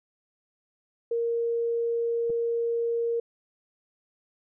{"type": "tone", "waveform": "sine", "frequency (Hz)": 466.2, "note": "A#4", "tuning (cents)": 0, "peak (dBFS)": -24, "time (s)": [1.11, 3.2], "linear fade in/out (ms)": 5}
{"type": "clicks", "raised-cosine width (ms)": 2, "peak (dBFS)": -30, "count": 2, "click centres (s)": [2.297, 2.303]}
{"effects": []}